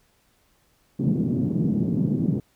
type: band-pass noise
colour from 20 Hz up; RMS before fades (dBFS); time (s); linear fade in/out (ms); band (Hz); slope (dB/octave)
white; -23; 0.99-2.4; 5; 140 to 250; 24
effects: pink hiss -64 dBFS RMS until 2.55 s